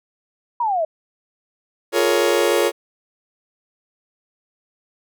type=exponential sweep; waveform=sine; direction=down; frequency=987.8 to 614 Hz; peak=-17 dBFS; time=0.6-0.85 s; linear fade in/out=5 ms
type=chord; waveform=40% pulse; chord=Bb minor seventh; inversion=second; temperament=just; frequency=349.6 / 419.5 / 466.2 / 559.4 Hz; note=F4 / Ab4 / Bb4 / Db5; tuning=+2 / +17 / 0 / +16 cents; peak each=-20 dBFS; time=1.92-2.72 s; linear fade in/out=50 ms
effects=none